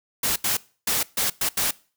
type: noise bursts at uneven times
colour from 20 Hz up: white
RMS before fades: -23 dBFS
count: 6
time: 0.23-0.36 / 0.44-0.57 / 0.87-1.03 / 1.17-1.3 / 1.41-1.49 / 1.57-1.71 s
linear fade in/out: 5 ms
effects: noise-tail reverb RT60 0.4 s tail -22 dB re dry